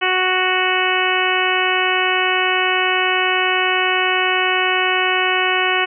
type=harmonic tone; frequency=370 Hz; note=F#4; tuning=in tune; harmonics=1 / 2 / 3 / 4 / 5 / 6 / 7 / 8; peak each=-23 / -23 / -23 / -23 / -23 / -23 / -23 / -23 dBFS; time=0.01-5.86 s; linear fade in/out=20 ms; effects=none